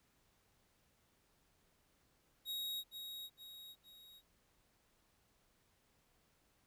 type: tone with echo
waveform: 45% pulse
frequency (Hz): 3787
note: A#7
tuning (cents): +27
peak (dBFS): -40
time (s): 2.45-2.84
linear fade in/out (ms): 50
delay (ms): 460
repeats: 3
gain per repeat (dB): -6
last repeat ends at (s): 4.22
effects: pink hiss -75 dBFS RMS until 6.66 s